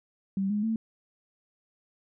sine tone with pitch steps, 194.3 / 208.2 / 223.2 Hz, G3 / G#3 / A3, -15 / +5 / +25 cents, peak -25 dBFS, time 0.37-0.76 s, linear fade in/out 2 ms, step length 130 ms, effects none

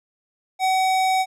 sine tone with hard clipping, 755 Hz, F#5, 35 cents sharp, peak -19 dBFS, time 0.59-1.26 s, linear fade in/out 50 ms, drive 18 dB, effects none

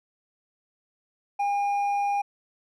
sine tone with hard clipping, 809 Hz, G#5, 46 cents flat, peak -24 dBFS, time 1.39-2.22 s, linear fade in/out 10 ms, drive 4 dB, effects none

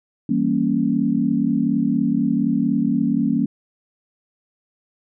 sine chord, E diminished seventh, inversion none, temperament equal, 164.81 / 196 / 233.1 / 277.2 Hz, E3 / G3 / Bb3 / Db4, 0 / 0 / 0 / 0 cents, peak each -26 / -23 / -20 / -21 dBFS, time 0.29-3.46 s, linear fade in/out 5 ms, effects none

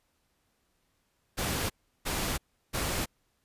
pink noise bursts, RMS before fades -31 dBFS, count 3, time 1.37-3.06 s, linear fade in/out 20 ms, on 330 ms, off 350 ms, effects pink hiss -74 dBFS RMS until 3.44 s + resampled to 32000 Hz

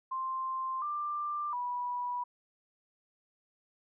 sine tone with pitch steps, 1050 / 1186 / 979 Hz, C6 / D6 / B5, +6 / +17 / -15 cents, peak -32 dBFS, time 0.11-2.24 s, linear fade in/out 10 ms, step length 710 ms, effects none

